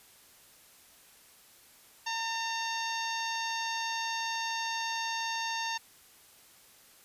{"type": "harmonic tone with a mistuned harmonic", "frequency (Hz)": 913, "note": "A#5", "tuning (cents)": -36, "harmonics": [1, 2, 3, 4, 5, 6, 7], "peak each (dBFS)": [-35, -38, -40, -41, -42, -43, -43], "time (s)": [2.06, 5.78], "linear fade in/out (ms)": 10, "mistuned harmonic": 2, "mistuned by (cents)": -19, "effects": ["white hiss -58 dBFS RMS until 7.04 s", "resampled to 32000 Hz"]}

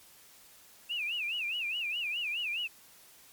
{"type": "tone with vibrato", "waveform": "sine", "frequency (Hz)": 2637, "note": "E7", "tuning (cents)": 0, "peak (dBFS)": -31, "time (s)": [0.89, 2.68], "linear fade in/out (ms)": 20, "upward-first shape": "sine", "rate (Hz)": 4.8, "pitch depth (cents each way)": 190, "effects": ["white hiss -57 dBFS RMS until 3.32 s", "MP3 96 kbps"]}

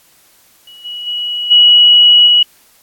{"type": "tone with level steps", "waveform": "sine", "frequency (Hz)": 2922, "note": "F#7", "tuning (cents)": -22, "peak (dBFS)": [-34, -22, -16, -3, -5], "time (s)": [0.67, 2.43], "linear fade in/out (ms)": 5, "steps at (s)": [0.84, 1.06, 1.5, 2.26], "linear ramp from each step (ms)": 20, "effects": ["white hiss -49 dBFS RMS until 2.82 s", "AAC 64 kbps"]}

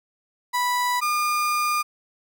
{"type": "tone pair in turn", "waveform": "35% pulse", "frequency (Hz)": [985, 1210.2], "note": ["B5", "D#6"], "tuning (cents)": [-5, -48], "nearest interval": "major third", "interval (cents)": 357, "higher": "second", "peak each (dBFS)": -19, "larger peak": "neither", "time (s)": [[0.53, 1.01], [1.01, 1.83]], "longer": "second", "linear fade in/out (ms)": 20, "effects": []}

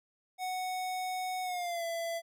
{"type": "tone with pitch glide", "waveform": "square", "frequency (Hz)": [740, 670.8], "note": ["F#5", "E5"], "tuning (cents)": [0, 30], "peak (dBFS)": -34, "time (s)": [0.38, 2.22], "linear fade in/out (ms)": 50, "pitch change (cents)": -170, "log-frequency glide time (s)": [1.43, 1.84], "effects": []}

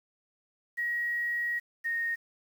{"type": "tone pair in turn", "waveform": "sine", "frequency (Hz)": [1900, 1854.5], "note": ["A#6", "A#6"], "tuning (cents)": [33, -9], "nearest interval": "unison", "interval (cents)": 42, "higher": "first", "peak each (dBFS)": -28, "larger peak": "neither", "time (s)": [[0.77, 1.6], [1.84, 2.16]], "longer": "first", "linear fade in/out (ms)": 20, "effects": ["9-bit"]}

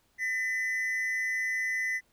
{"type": "tone pair together", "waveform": "triangle", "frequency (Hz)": [1800, 2005], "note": ["A6", "B6"], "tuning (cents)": [39, 26], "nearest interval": "major second", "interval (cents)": 187, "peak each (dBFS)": [-34, -27], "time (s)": [0.18, 2.01], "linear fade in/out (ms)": 50, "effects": ["pink hiss -69 dBFS RMS until 2.12 s"]}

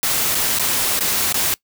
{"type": "noise with dropouts", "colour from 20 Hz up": "white", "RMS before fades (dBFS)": -19, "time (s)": [0.03, 1.54], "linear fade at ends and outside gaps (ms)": 0, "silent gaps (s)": [[0.347, 0.352], [0.587, 0.596], [0.991, 1.008], [1.325, 1.343]], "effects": ["noise-tail reverb RT60 0.1 s tail -22 dB re dry"]}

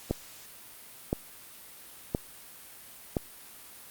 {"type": "click train", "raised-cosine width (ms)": 2, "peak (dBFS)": -13, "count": 4, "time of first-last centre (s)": [0.11, 3.168], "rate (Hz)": 0.981, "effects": ["white hiss -49 dBFS RMS until 3.9 s", "Opus 48 kbps"]}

